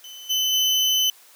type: tone with level steps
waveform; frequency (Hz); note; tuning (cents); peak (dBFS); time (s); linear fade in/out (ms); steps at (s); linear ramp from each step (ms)
35% pulse; 3031; F#7; +41; -36 / -18 / -16; 0.04-1.1; 2; 0.29 / 0.52; 20
effects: white hiss -51 dBFS RMS until 1.35 s + high-pass 400 Hz 12 dB/octave